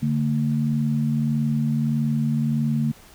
sine tone pair together, 144.9 / 226.5 Hz, D3 / A#3, -23 / -50 cents, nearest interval minor sixth, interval 773 cents, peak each -22 dBFS, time 0.02-2.92 s, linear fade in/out 10 ms, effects pink hiss -49 dBFS RMS until 3.14 s

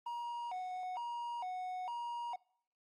triangle tone with vibrato, 836 Hz, G#5, 11 cents sharp, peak -36 dBFS, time 0.06-2.36 s, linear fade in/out 5 ms, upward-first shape square, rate 1.1 Hz, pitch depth 220 cents each way, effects noise-tail reverb RT60 0.7 s tail -26 dB re dry + Opus 24 kbps

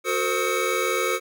square tone cluster, 366.9 / 454.4 / 522 / 1273 / 2240 Hz, F#4 / A#4 / C5 / D#6 / C#7, -15 / -44 / -4 / +39 / +18 cents, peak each -29 dBFS, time 0.04-1.2 s, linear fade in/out 50 ms, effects none

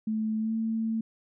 sine tone with pitch glide, 218.2 to 223.6 Hz, A3 to A3, -14 to +28 cents, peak -26 dBFS, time 0.07-1.01 s, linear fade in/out 5 ms, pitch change +42 cents, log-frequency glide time 0.39-0.53 s, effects none

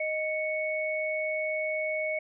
sine tone pair together, 622.3 / 2218 Hz, D#5 / C#7, 0 / 0 cents, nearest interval octave + minor seventh, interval 2200 cents, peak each -30 / -31 dBFS, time 0-2.19 s, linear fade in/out 5 ms, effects none

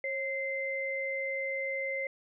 sine tone pair together, 541 / 2077 Hz, C#5 / C7, -42 / -13 cents, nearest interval octave + major seventh, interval 2329 cents, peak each -35 / -33 dBFS, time 0.04-2.07 s, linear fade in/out 2 ms, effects none

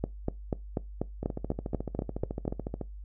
two click trains, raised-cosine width 2 ms, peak -15 / -20 dBFS, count 11 / 23, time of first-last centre 0.04-2.479 / 1.23-2.813 s, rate 4.1 / 13.9 Hz, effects noise-tail reverb RT60 0.2 s tail -21 dB re dry + added 50 Hz sine -40 dBFS peak until 3.04 s

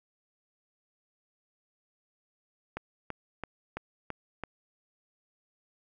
click train, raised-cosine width 0.5 ms, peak -20 dBFS, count 6, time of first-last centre 2.77-4.437 s, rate 3 Hz, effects none

